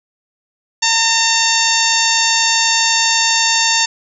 harmonic tone with a mistuned harmonic, 908 Hz, A#5, 46 cents flat, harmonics 1 / 2 / 3 / 4 / 5 / 6 / 7 / 8, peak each -20 / -20 / -20 / -20 / -20 / -20 / -20 / -20 dBFS, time 0.82-3.86 s, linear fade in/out 10 ms, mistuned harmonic 8, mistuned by -22 cents, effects none

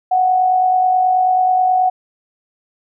sine tone with amplitude modulation, 740 Hz, F#5, in tune, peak -9 dBFS, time 0.11-1.9 s, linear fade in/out 10 ms, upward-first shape sine, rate 49.3 Hz, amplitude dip 40%, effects none

